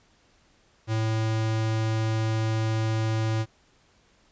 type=tone; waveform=square; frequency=110.7 Hz; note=A2; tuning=11 cents sharp; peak=-24 dBFS; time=0.87-3.46 s; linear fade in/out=50 ms; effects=pink hiss -62 dBFS RMS until 4.31 s + resampled to 16000 Hz